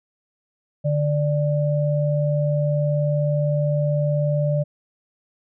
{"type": "tone pair together", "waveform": "sine", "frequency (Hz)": [146.8, 588.8], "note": ["D3", "D5"], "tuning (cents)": [0, 4], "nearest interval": "2 octaves", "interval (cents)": 2404, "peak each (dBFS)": [-19, -23], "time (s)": [0.84, 4.64], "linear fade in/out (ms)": 20, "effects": []}